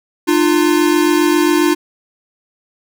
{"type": "tone pair together", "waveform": "square", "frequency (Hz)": [301.9, 349.3], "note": ["D4", "F4"], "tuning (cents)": [48, 0], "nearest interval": "minor third", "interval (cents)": 252, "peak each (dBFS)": -14, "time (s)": [0.27, 1.75], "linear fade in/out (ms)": 20, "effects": []}